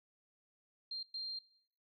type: tone bursts at uneven times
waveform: sine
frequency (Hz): 4186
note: C8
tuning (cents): 0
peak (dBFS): -39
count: 2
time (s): 0.91-1.03 / 1.14-1.39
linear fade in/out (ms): 5
effects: noise-tail reverb RT60 0.7 s tail -21 dB re dry